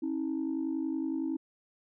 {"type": "tone pair together", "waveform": "sine", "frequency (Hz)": [270, 320.8], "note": ["C#4", "E4"], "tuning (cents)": [-45, -47], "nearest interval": "minor third", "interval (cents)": 298, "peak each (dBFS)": [-32, -31], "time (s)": [0.02, 1.37], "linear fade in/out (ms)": 10, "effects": ["tanh soft clip ceiling -25 dBFS"]}